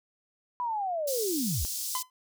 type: linear sweep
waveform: sine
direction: down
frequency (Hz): 999 to 45.12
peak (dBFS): -28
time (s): 0.6-1.65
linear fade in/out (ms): 0
type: high-pass noise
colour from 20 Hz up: pink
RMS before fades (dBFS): -34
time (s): 1.07-2.03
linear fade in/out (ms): 10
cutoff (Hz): 4800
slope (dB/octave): 24
type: tone with exponential decay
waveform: 45% pulse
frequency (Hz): 1017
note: C6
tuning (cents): -50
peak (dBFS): -27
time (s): 1.95-2.1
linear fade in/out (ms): 1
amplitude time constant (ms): 32
effects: none